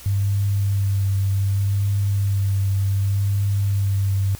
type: tone with vibrato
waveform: sine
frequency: 99 Hz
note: G2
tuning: 18 cents sharp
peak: -17 dBFS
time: 0.06-4.35 s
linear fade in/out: 0 ms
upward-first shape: sine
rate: 0.66 Hz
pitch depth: 21 cents each way
effects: added 63 Hz sine -46 dBFS peak until 4.39 s + white hiss -42 dBFS RMS until 4.39 s